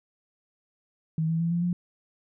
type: tone with pitch steps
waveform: sine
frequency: 159.6 / 163.61 / 167.73 / 171.95 / 176.27 Hz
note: D#3 / E3 / E3 / F3 / F3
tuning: +44 / -13 / +30 / -27 / +16 cents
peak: -23 dBFS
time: 1.18-1.73 s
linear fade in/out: 2 ms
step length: 110 ms
effects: none